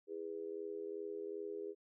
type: tone with amplitude modulation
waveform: sine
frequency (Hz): 410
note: G#4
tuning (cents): -22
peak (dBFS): -37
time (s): 0.07-1.75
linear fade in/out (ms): 50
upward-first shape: sine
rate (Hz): 82.6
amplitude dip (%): 90
effects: none